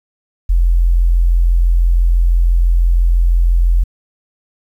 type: tone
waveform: sine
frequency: 43 Hz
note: F1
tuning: 26 cents flat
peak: -8 dBFS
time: 0.49-3.84 s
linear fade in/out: 10 ms
effects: 8-bit